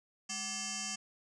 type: tone with frequency modulation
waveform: sine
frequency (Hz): 207.7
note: G#3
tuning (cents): 0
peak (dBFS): -36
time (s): 0.29-0.96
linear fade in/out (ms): 10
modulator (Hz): 963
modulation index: 7.7
effects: none